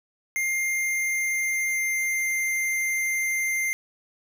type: tone with pitch glide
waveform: square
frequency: 2111 to 2096 Hz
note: C7 to C7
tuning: +15 to +2 cents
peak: -24 dBFS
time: 0.36-3.73 s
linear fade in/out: 0 ms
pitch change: -13 cents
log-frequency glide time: 0.52-2.36 s
effects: none